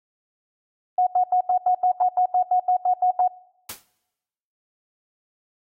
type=tone bursts; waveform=sine; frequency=730 Hz; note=F#5; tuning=24 cents flat; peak=-15 dBFS; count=14; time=0.98-3.278 s; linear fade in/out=5 ms; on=88 ms; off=82 ms
type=noise with exponential decay; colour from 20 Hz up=white; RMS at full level=-29 dBFS; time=3.69-3.85 s; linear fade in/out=5 ms; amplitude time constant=34 ms
effects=noise-tail reverb RT60 1.0 s tail -22 dB re dry + AAC 48 kbps